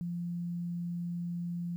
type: tone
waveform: sine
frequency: 173.1 Hz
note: F3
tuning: 15 cents flat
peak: -33 dBFS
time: 0.01-1.76 s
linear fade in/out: 0 ms
effects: 11-bit